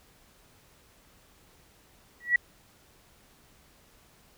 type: tone with exponential growth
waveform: sine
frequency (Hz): 1934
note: B6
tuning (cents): -37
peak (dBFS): -15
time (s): 2.2-2.36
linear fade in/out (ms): 5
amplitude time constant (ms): 33
effects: pink hiss -60 dBFS RMS until 4.37 s